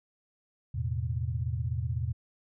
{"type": "chord", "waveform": "sine", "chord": "E suspended fourth", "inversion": "none", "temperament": "equal with one note detuned", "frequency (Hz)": [82.41, 110, 126.21], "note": ["E2", "A2", "B2"], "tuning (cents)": [0, 0, 38], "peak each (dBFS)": -33, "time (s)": [0.74, 2.13], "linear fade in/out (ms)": 10, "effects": []}